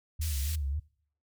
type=tone with vibrato; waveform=sine; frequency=73.42 Hz; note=D2; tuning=in tune; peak=-29 dBFS; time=0.19-0.8 s; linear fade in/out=10 ms; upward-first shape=sine; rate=3.6 Hz; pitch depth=130 cents each way
type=band-pass noise; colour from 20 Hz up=white; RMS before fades=-40 dBFS; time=0.21-0.56 s; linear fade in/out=10 ms; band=2600 to 16000 Hz; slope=12 dB/octave
effects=noise-tail reverb RT60 0.6 s tail -23 dB re dry